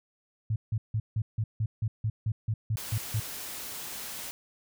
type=tone bursts; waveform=sine; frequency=109.2 Hz; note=A2; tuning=13 cents flat; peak=-25 dBFS; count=13; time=0.5-3.2 s; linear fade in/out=5 ms; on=60 ms; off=160 ms
type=noise; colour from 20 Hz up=white; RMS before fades=-39 dBFS; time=2.77-4.31 s; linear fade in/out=0 ms
effects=none